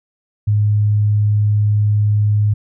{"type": "tone", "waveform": "sine", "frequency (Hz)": 104.7, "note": "G#2", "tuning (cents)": 15, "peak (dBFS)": -11, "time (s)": [0.47, 2.54], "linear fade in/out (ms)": 10, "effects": []}